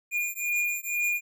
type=beating tone pair; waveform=square; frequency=2425 / 2427.1 Hz; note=D#7 / D#7; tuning=-45 / -44 cents; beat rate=2.1 Hz; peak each=-30 dBFS; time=0.11-1.21 s; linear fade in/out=50 ms; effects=none